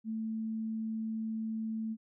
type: tone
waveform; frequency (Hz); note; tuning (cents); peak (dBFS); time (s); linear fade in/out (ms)
sine; 221.4; A3; +11; -33; 0.04-1.97; 50
effects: none